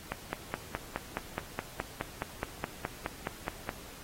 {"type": "click train", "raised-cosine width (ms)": 0.5, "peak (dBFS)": -17, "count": 18, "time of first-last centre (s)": [0.12, 3.691], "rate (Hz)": 4.76, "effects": ["pink hiss -49 dBFS RMS until 4.03 s", "AAC 48 kbps"]}